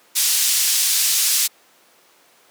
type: band-pass noise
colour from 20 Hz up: pink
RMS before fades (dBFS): -18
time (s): 0.15-1.48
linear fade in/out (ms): 20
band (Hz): 4700 to 14000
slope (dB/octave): 12
effects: pink hiss -53 dBFS RMS until 2.5 s + high-pass 400 Hz 12 dB/octave